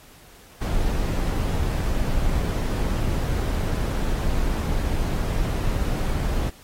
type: noise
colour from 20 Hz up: brown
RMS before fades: -23 dBFS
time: 0.61-6.5 s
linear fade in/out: 10 ms
effects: pink hiss -50 dBFS RMS until 6.63 s + AAC 48 kbps